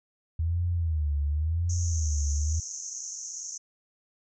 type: tone with vibrato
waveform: sine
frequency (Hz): 79.4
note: D#2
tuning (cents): +36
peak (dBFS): -24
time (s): 0.39-2.6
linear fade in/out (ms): 5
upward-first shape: sine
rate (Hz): 0.93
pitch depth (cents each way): 170
type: band-pass noise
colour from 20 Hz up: white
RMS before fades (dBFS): -38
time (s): 1.69-3.58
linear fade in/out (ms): 10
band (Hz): 5900 to 6700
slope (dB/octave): 96
effects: none